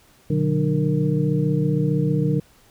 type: tone cluster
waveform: sine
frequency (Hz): 122.1 / 148.6 / 183.9 / 301.1 / 464.3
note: B2 / D3 / F#3 / D4 / A#4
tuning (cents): -19 / +21 / -10 / +43 / -7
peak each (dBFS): -28 / -20 / -24 / -26 / -27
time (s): 0.3-2.4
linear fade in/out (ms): 5
effects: pink hiss -55 dBFS RMS until 2.7 s